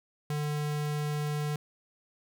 square tone, 148.8 Hz, D3, 23 cents sharp, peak -30 dBFS, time 0.3-1.56 s, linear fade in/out 2 ms, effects none

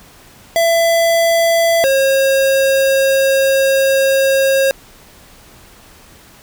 square tone pair in turn, 669 / 540.3 Hz, E5 / C#5, +25 / -44 cents, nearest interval major third, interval 369 cents, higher first, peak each -11 / -11 dBFS, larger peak neither, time 0.56-1.84 / 1.84-4.71 s, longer second, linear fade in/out 0 ms, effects pink hiss -43 dBFS RMS until 6.42 s

